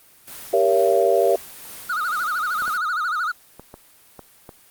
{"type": "noise with tremolo", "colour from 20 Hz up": "white", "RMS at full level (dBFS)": -37, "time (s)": [0.27, 2.78], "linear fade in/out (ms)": 10, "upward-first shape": "sine", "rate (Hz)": 2.2, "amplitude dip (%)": 35}
{"type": "chord", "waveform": "sine", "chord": "G diminished seventh", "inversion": "none", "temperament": "just", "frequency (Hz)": [392, 470.4, 564.5, 677.4], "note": ["G4", "Bb4", "Db5", "Fb5"], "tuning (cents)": [0, 16, 31, 47], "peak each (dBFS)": -20, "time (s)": [0.53, 1.36], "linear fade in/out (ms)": 5}
{"type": "tone with vibrato", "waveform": "triangle", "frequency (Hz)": 1344, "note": "E6", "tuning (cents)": 33, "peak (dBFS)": -19, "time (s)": [1.89, 3.32], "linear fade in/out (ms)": 10, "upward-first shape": "sine", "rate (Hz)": 13, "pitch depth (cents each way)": 170}
{"type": "clicks", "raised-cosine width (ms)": 1, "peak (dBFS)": -23, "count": 6, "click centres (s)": [2.622, 2.679, 3.596, 3.741, 4.193, 4.492]}
{"effects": ["white hiss -52 dBFS RMS until 4.7 s", "Opus 32 kbps"]}